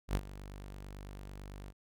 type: tone with ADSR envelope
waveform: sawtooth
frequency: 49 Hz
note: G1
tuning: in tune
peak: -24 dBFS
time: 0.08-1.73 s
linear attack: 72 ms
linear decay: 51 ms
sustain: -17 dB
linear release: 43 ms
effects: none